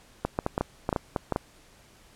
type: clicks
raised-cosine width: 1 ms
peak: -11 dBFS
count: 11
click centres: 0.25 / 0.389 / 0.464 / 0.579 / 0.61 / 0.891 / 0.928 / 0.962 / 1.162 / 1.323 / 1.361 s
effects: pink hiss -56 dBFS RMS until 2.15 s + low-pass 11000 Hz 12 dB/octave